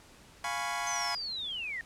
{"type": "chord", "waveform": "25% pulse", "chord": "C# dominant seventh", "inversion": "first", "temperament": "equal", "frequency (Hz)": [698.5, 830.6, 987.8, 1108.7], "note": ["E#5", "G#5", "B5", "C#6"], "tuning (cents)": [0, 0, 0, 0], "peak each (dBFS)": -34, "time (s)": [0.44, 1.15], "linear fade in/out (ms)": 2}
{"type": "linear sweep", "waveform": "sine", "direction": "down", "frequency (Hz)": [6272, 1805], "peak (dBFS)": -34, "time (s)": [0.87, 1.81], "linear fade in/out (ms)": 0}
{"effects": ["pink hiss -56 dBFS RMS until 1.85 s", "low-pass 10000 Hz 12 dB/octave"]}